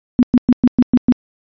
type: tone bursts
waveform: sine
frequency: 246.9 Hz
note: B3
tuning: in tune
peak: -6 dBFS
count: 7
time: 0.19-1.123 s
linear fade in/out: 0 ms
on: 39 ms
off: 110 ms
effects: resampled to 11025 Hz